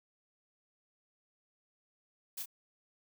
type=noise with echo; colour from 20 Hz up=blue; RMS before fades=-40 dBFS; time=2.37-2.43 s; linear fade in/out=10 ms; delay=29 ms; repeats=1; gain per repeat=-5 dB; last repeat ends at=2.459 s; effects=none